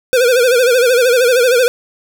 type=tone with vibrato; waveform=square; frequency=493.9 Hz; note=B4; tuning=in tune; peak=-9 dBFS; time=0.13-1.68 s; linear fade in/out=0 ms; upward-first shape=sine; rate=13 Hz; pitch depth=100 cents each way; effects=none